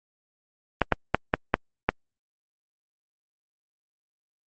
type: clicks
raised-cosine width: 0.5 ms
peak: -3 dBFS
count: 6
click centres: 0.817 / 0.923 / 1.146 / 1.339 / 1.541 / 1.89 s
effects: Opus 24 kbps